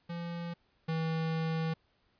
square tone pair in turn, 170.8 / 161.57 Hz, F3 / E3, -38 / -34 cents, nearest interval minor second, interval 96 cents, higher first, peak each -37 / -31 dBFS, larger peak second, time 0.09-0.54 / 0.88-1.74 s, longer second, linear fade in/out 10 ms, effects pink hiss -72 dBFS RMS until 2.19 s + resampled to 11025 Hz

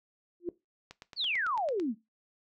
sine tone with exponential growth, 348.9 Hz, F4, 2 cents flat, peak -26 dBFS, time 0.4-0.49 s, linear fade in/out 2 ms, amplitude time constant 18 ms
click train, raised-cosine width 0.2 ms, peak -28 dBFS, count 9, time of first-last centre 0.91-1.799 s, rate 9 Hz
sine exponential sweep, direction down, 4699 to 200 Hz, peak -28 dBFS, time 1.16-1.95 s, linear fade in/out 50 ms
effects noise-tail reverb RT60 0.2 s tail -18 dB re dry

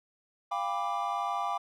triangle chord, G dominant seventh, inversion third, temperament equal with one note detuned, 698.5 / 800 / 987.8 / 1174.7 Hz, F5 / G5 / B5 / D6, 0 / +35 / 0 / 0 cents, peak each -34 / -32 / -35 / -32 dBFS, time 0.51-1.58 s, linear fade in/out 10 ms, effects none

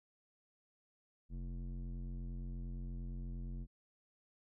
square tone with low-pass filter, 44.31 Hz, F1, 26 cents sharp, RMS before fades -43 dBFS, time 1.29-3.67 s, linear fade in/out 50 ms, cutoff 220 Hz, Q 1.6, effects none

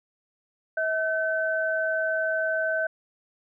sine tone pair together, 642 / 1529.1 Hz, E5 / G6, -46 / -43 cents, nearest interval octave + minor third, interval 1503 cents, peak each -26 dBFS, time 0.77-2.87 s, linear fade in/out 5 ms, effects none

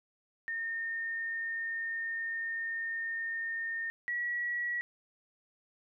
sine tone pair in turn, 1827 / 1926.2 Hz, A#6 / B6, -35 / -44 cents, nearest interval minor second, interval 91 cents, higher second, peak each -33 / -31 dBFS, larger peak second, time 0.48-3.9 / 4.08-4.81 s, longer first, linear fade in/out 0 ms, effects none

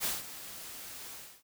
white noise with ADSR envelope, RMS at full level -31 dBFS, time 0-1.43 s, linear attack 45 ms, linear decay 180 ms, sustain -14 dB, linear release 290 ms, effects none

